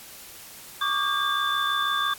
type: tone cluster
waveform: sine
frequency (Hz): 1131 / 1197 / 1608 / 3529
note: C#6 / D6 / G6 / A7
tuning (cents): +34 / +33 / +44 / +4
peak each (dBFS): -28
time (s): 0.81-2.14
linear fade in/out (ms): 5
effects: white hiss -44 dBFS RMS until 2.18 s + AAC 64 kbps